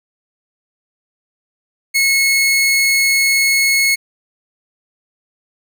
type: tone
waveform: sawtooth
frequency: 2183 Hz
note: C#7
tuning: 27 cents flat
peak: -8 dBFS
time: 1.94-3.96 s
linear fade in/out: 20 ms
effects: none